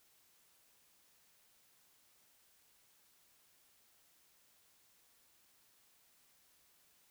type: silence
effects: white hiss -70 dBFS RMS until 7.1 s